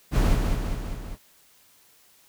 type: noise with echo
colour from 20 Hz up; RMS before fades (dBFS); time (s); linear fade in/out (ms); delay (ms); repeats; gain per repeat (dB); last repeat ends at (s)
brown; -20; 0.11-0.38; 50; 200; 4; -4; 1.18
effects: white hiss -58 dBFS RMS until 2.28 s